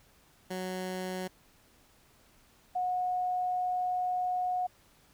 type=tone pair in turn; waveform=15% pulse / sine; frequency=185 / 728.1 Hz; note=F#3 / F#5; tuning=0 / -28 cents; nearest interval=2 octaves; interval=2372 cents; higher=second; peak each=-28 dBFS; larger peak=neither; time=0.5-1.28 / 2.75-4.67 s; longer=second; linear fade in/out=10 ms; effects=pink hiss -63 dBFS RMS until 5.13 s